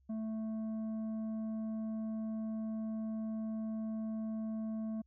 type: tone with tanh clipping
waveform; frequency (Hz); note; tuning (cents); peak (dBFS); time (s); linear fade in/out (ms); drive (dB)
triangle; 220; A3; 0; -37; 0.09-5.02; 10; 11
effects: added 66 Hz sine -66 dBFS peak until 5.06 s